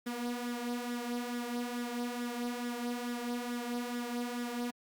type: tone with flanger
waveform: sawtooth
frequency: 241.5 Hz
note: B3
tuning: 39 cents flat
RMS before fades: -37 dBFS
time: 0.06-4.71 s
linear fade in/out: 10 ms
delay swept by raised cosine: 0.55 to 3.95 ms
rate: 2.3 Hz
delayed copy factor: +0.55
effects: Opus 48 kbps